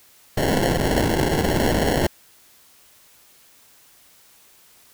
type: noise with sample-and-hold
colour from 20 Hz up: blue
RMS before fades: -20 dBFS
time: 0.37-2.07 s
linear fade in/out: 5 ms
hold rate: 1225 Hz
effects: white hiss -53 dBFS RMS until 4.93 s